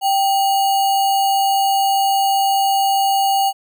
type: tone with sample-and-hold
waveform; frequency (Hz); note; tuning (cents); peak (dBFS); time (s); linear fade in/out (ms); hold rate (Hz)
sine; 784; G5; 0; -13; 0.01-3.53; 50; 3675
effects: none